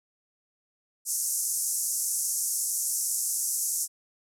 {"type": "band-pass noise", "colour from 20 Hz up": "white", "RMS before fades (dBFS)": -29, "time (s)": [1.05, 3.88], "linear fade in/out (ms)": 50, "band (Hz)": [5800, 12000], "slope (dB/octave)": 48, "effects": []}